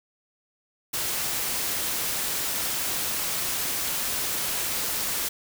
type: noise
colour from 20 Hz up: white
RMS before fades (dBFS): -28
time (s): 0.93-5.29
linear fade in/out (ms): 10
effects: none